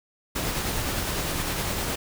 pink noise with tremolo, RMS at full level -27 dBFS, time 0.35-1.96 s, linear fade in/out 10 ms, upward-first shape sine, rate 9.8 Hz, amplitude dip 25%, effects none

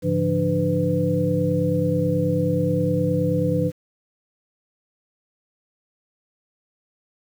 sine tone cluster, 102.5 / 141.9 / 171.3 / 298.4 / 501 Hz, G#2 / C#3 / F3 / D4 / B4, -22 / +41 / -33 / +28 / +25 cents, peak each -27 / -26 / -23 / -26 / -23 dBFS, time 0.02-3.72 s, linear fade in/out 50 ms, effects 8-bit

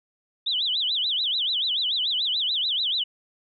sine tone with vibrato, 3433 Hz, A7, 43 cents flat, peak -22 dBFS, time 0.46-3.04 s, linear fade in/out 10 ms, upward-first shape sine, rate 6.9 Hz, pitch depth 270 cents each way, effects none

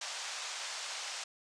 white band-pass noise, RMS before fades -41 dBFS, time 0.01-1.24 s, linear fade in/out 5 ms, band 620 to 7000 Hz, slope 24 dB/octave, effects resampled to 22050 Hz

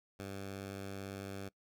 10% pulse tone, 98 Hz, G2, in tune, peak -34 dBFS, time 0.19-1.49 s, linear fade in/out 10 ms, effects noise-tail reverb RT60 0.1 s tail -22 dB re dry

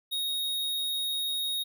square tone, 3751 Hz, A#7, 10 cents sharp, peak -29 dBFS, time 0.11-1.64 s, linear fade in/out 20 ms, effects none

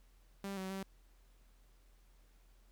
sawtooth tone with pitch steps, 197.1 / 189.1 / 193 Hz, G3 / F#3 / G3, +10 / +38 / -27 cents, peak -36 dBFS, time 0.44-0.83 s, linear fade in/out 2 ms, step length 130 ms, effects added 42 Hz sine -62 dBFS peak until 2.71 s + pink hiss -73 dBFS RMS until 2.71 s

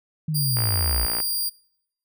sine linear sweep, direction down, 160 to 53.4 Hz, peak -22 dBFS, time 0.28-1.06 s, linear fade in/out 5 ms
10% pulse tone, 4787 Hz, D8, 32 cents sharp, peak -16 dBFS, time 0.34-1.5 s, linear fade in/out 20 ms
click train, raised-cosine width 0.5 ms, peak -16 dBFS, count 38, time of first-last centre 0.57-1.202 s, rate 58.5 Hz
effects noise-tail reverb RT60 0.8 s tail -26 dB re dry

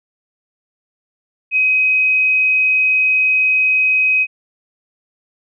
sine tone, 2526 Hz, D#7, 26 cents sharp, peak -11 dBFS, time 1.51-4.27 s, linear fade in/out 50 ms, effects none

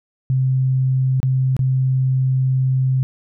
sine tone with dropouts, 130.81 Hz, C3, in tune, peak -14 dBFS, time 0.3-3.03 s, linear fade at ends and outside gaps 0 ms, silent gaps 1.202-1.23 / 1.566-1.592 s, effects none

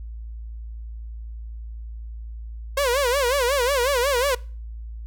sawtooth tone with vibrato, 523.3 Hz, C5, in tune, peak -15 dBFS, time 2.77-4.35 s, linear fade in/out 5 ms, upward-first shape sine, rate 5.5 Hz, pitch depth 170 cents each way, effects noise-tail reverb RT60 0.4 s tail -23 dB re dry + added 56 Hz sine -32 dBFS peak until 5.06 s

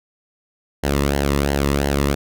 sawtooth tone with flanger, 70.5 Hz, C#2, 30 cents sharp, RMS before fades -19 dBFS, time 0.83-2.15 s, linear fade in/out 10 ms, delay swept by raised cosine 0.82 to 1.32 ms, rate 2.9 Hz, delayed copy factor -0.65, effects none

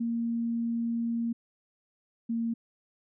sine tone pair in turn, 232.4 / 230.4 Hz, A#3 / A#3, -5 / -20 cents, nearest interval unison, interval 15 cents, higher first, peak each -27 dBFS, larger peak neither, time 0-1.33 / 2.29-2.54 s, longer first, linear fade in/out 10 ms, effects none

